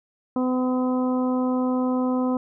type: harmonic tone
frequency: 253.9 Hz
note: B3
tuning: 48 cents sharp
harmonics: 1 / 2 / 3 / 4 / 5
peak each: -21 / -28 / -34 / -33 / -38 dBFS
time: 0.36-2.37 s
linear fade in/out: 2 ms
effects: none